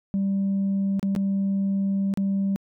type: tone with dropouts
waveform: sine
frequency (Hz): 196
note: G3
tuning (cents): 0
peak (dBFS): -19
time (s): 0.14-2.56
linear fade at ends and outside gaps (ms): 0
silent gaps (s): 0.995-1.029 / 1.151-1.162 / 2.139-2.174
effects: tanh soft clip ceiling -19 dBFS